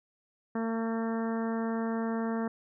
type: harmonic tone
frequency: 226.5 Hz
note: A#3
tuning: 50 cents flat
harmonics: 1 / 2 / 3 / 4 / 5 / 6 / 7 / 8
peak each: -30 / -36 / -40 / -42 / -44 / -46 / -47 / -48 dBFS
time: 0.55-2.48 s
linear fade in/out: 5 ms
effects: none